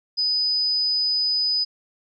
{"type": "tone", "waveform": "sine", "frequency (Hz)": 4990, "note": "D#8", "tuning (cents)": 4, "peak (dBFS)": -19, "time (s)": [0.17, 1.65], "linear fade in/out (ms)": 20, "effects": []}